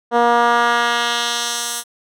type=tone with band-pass filter sweep; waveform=10% pulse; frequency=237.4 Hz; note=A#3; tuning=32 cents sharp; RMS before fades=-17 dBFS; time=0.11-1.84 s; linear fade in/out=50 ms; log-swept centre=600 to 10000 Hz; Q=0.98; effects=none